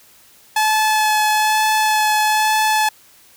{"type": "tone with vibrato", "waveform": "sawtooth", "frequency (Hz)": 860, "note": "A5", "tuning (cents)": -40, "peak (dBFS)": -10, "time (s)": [0.56, 2.89], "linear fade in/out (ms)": 5, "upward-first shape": "sine", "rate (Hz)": 1.1, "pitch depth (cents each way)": 11, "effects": ["white hiss -49 dBFS RMS until 3.36 s"]}